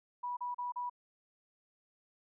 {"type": "tone bursts", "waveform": "sine", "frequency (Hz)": 978, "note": "B5", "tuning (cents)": -17, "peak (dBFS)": -35, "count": 4, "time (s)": [0.23, 0.898], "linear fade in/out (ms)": 10, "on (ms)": 140, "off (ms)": 36, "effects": []}